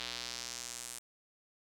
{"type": "tone with band-pass filter sweep", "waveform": "square", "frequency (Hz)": 60.5, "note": "B1", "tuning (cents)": -35, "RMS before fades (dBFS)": -43, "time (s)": [0, 0.99], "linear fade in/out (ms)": 0, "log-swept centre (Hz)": [3800, 9100], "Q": 1.9, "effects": []}